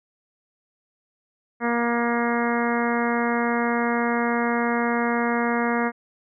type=harmonic tone; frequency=236.5 Hz; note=A#3; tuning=25 cents sharp; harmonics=1 / 2 / 3 / 4 / 5 / 6 / 7 / 8 / 9; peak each=-24 / -27 / -29 / -30 / -31 / -32 / -32 / -33 / -34 dBFS; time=1.6-5.92 s; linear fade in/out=50 ms; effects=none